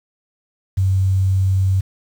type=tone with quantisation; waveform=sine; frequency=95.2 Hz; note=F#2; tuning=50 cents sharp; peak=-13 dBFS; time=0.77-1.81 s; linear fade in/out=10 ms; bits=7; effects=none